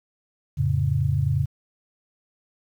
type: chord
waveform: sine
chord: F augmented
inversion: none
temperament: equal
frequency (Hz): 87.31 / 110 / 138.59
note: F2 / A2 / C#3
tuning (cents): 0 / 0 / 0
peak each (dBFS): -25 / -25 / -22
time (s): 0.57-1.46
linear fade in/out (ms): 20
effects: 9-bit